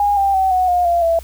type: tone with pitch steps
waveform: sine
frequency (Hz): 817 / 789.6 / 763.2 / 737.6 / 712.9 / 689 / 665.9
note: G#5 / G5 / G5 / F#5 / F5 / F5 / E5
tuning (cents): -29 / +12 / -47 / -6 / +35 / -24 / +17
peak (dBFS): -12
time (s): 0-1.19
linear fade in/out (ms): 2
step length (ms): 170
effects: added 65 Hz sine -33 dBFS peak until 1.23 s + white hiss -44 dBFS RMS until 1.23 s